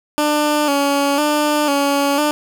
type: tone with vibrato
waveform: 15% pulse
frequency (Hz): 289.9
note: D4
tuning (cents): -22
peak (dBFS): -8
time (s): 0.18-2.31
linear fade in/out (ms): 0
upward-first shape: square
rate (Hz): 1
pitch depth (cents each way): 49
effects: none